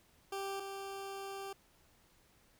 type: tone pair in turn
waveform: 20% pulse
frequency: 392 / 392 Hz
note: G4 / G4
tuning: 0 / 0 cents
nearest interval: unison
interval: 0 cents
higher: neither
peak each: -33 / -37 dBFS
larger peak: first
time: 0.32-0.6 / 0.6-1.53 s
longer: second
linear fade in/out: 5 ms
effects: pink hiss -68 dBFS RMS until 2.59 s